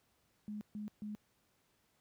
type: tone bursts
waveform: sine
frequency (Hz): 210.1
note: G#3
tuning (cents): +20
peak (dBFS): -40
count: 3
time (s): 0.48-1.15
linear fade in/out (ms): 0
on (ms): 130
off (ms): 140
effects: pink hiss -75 dBFS RMS until 2 s + high-pass 60 Hz 12 dB/octave